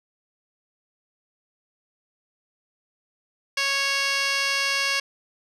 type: tone with band-pass filter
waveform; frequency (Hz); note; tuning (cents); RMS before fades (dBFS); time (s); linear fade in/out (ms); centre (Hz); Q
15% pulse; 553; C#5; -4; -24; 3.57-5; 5; 3700; 2.4
effects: resampled to 32000 Hz